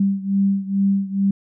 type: beating tone pair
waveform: sine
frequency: 196 / 198.3 Hz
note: G3 / G3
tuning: 0 / +20 cents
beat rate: 2.3 Hz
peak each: -18 / -21 dBFS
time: 0-1.31 s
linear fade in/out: 5 ms
effects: none